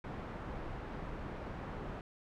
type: low-pass noise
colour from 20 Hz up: pink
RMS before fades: -43 dBFS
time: 0.04-2.01 s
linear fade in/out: 2 ms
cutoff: 1400 Hz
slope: 12 dB/octave
effects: none